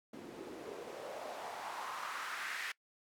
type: noise with band-pass filter sweep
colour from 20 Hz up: white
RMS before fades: -44 dBFS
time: 0.13-2.72 s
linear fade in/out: 5 ms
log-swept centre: 270 to 1900 Hz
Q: 2.7
effects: noise-tail reverb RT60 0.1 s tail -22 dB re dry